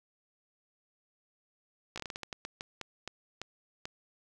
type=slowing click train; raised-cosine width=0.2 ms; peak=-21 dBFS; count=15; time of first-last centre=1.96-3.855 s; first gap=16 ms; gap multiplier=1.29; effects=none